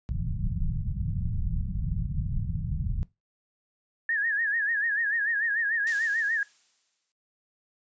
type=low-pass noise; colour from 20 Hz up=pink; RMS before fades=-29 dBFS; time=0.09-3.03 s; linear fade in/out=0 ms; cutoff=180 Hz; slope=48 dB/octave
type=tone with vibrato; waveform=sine; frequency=1746 Hz; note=A6; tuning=14 cents flat; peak=-24 dBFS; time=4.09-6.43 s; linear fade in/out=2 ms; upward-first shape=sine; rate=6.8 Hz; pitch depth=120 cents each way
type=noise with exponential decay; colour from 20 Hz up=blue; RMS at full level=-34 dBFS; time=5.87-7.12 s; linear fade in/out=0 ms; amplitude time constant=270 ms
effects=noise-tail reverb RT60 0.2 s tail -19 dB re dry + resampled to 16000 Hz